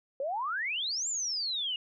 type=exponential two-way sweep; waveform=sine; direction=up then down; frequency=520 to 7459 to 2827 Hz; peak=-30 dBFS; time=0.2-1.76 s; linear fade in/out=2 ms; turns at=1.08 s; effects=none